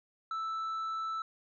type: tone with tanh clipping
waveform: triangle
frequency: 1318.5 Hz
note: E6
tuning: in tune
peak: -34 dBFS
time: 0.31-1.22 s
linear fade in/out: 2 ms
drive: 8 dB
effects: none